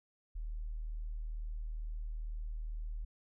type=tone; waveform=sine; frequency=38.89 Hz; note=D#1; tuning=in tune; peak=-37 dBFS; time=0.35-3.05 s; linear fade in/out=10 ms; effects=none